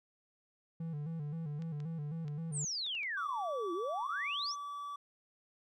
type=tone with vibrato; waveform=triangle; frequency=155.56 Hz; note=D#3; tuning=in tune; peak=-35 dBFS; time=0.8-2.65 s; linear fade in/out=5 ms; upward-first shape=square; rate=3.8 Hz; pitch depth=96 cents each way
type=clicks; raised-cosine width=0.2 ms; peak=-38 dBFS; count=6; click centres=1.622 / 1.803 / 2.281 / 2.865 / 2.951 / 3.032 s
type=exponential two-way sweep; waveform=sine; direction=down then up; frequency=9397 to 329.6 to 6400 Hz; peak=-35 dBFS; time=2.52-4.56 s; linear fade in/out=50 ms; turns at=3.73 s
type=tone; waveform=triangle; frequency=1151 Hz; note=D6; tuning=35 cents flat; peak=-38 dBFS; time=3.17-4.96 s; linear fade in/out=5 ms
effects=none